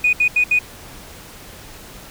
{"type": "tone bursts at uneven times", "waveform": "sine", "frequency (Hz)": 2473, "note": "D#7", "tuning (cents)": -11, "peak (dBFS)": -11, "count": 4, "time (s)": [[0.04, 0.13], [0.2, 0.28], [0.36, 0.44], [0.51, 0.59]], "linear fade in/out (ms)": 5, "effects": ["tanh soft clip ceiling -7 dBFS", "pink hiss -39 dBFS RMS until 2.1 s"]}